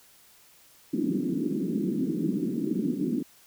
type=band-pass noise; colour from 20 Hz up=white; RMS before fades=-28 dBFS; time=0.93-3.23 s; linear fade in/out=10 ms; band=170 to 340 Hz; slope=48 dB/octave; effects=white hiss -57 dBFS RMS until 3.46 s